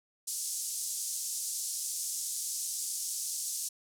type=band-pass noise; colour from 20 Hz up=pink; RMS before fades=-36 dBFS; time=0.27-3.69 s; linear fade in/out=10 ms; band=5900 to 11000 Hz; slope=24 dB/octave; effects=none